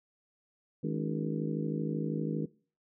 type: harmonic tone with a mistuned harmonic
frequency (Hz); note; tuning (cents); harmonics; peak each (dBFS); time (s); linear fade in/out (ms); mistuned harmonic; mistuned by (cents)
52.7; G#1; +26; 3 / 4 / 5 / 6 / 7 / 8 / 9; -34 / -36 / -38 / -40 / -41 / -42 / -43; 0.83-2.46; 10; 5; +120
effects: noise-tail reverb RT60 0.4 s tail -20 dB re dry